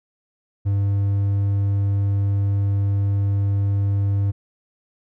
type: tone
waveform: triangle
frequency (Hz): 99.8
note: G2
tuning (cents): +32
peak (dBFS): -15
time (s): 0.65-4.32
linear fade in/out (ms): 20
effects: none